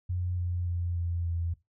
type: tone with pitch steps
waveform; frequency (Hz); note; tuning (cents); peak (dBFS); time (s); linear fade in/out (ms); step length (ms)
sine; 89.5 / 88.27 / 87.05 / 85.85 / 84.67; F2 / F2 / F2 / F2 / E2; +43 / +19 / -5 / -29 / +47; -28; 0.09-1.54; 10; 290
effects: noise-tail reverb RT60 0.2 s tail -18 dB re dry